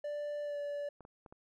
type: tone with pitch glide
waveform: triangle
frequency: 587.3 to 577.9 Hz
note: D5 to D5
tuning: 0 to -28 cents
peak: -34 dBFS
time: 0.04-0.89 s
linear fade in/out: 5 ms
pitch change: -28 cents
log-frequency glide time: 0.43-0.58 s
type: clicks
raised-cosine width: 1 ms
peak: -38 dBFS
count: 4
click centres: 1.007 / 1.051 / 1.262 / 1.325 s
effects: none